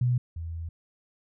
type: tone pair in turn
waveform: sine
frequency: 123.47 / 82.67 Hz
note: B2 / E2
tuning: 0 / +6 cents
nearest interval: perfect fifth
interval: 694 cents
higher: first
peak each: -21 / -32 dBFS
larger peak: first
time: 0.01-0.18 / 0.36-0.69 s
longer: second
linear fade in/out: 5 ms
effects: none